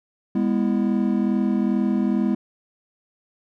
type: chord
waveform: triangle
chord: E major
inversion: first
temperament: equal with one note detuned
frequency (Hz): 204.6 / 246.9 / 329.6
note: G#3 / B3 / E4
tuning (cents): -26 / 0 / 0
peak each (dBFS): -19 / -21 / -24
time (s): 0.35-2.35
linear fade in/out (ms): 5
effects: none